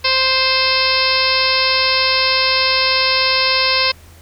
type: harmonic tone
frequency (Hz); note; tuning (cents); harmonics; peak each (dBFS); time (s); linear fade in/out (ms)
523.3; C5; 0; 1 / 2 / 3 / 4 / 5 / 6 / 7 / 8 / 9 / 10; -23 / -21 / -26 / -22 / -20 / -26 / -25 / -20 / -22 / -20; 0.04-3.92; 10
effects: added 82 Hz sine -41 dBFS peak until 4.21 s + pink hiss -46 dBFS RMS until 4.21 s